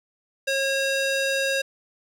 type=tone with band-pass filter; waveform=square; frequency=543 Hz; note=C#5; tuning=36 cents flat; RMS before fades=-24 dBFS; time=0.47-1.62 s; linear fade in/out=10 ms; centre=3200 Hz; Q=0.51; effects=none